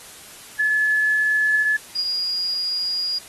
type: tone pair in turn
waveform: sine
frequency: 1718 / 4859 Hz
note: A6 / D#8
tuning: -42 / -42 cents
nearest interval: octave + tritone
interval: 1800 cents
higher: second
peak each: -16 / -21 dBFS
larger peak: first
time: 0.59-1.77 / 1.95-3.19 s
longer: second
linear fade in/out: 10 ms
effects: white hiss -42 dBFS RMS until 3.28 s + AAC 32 kbps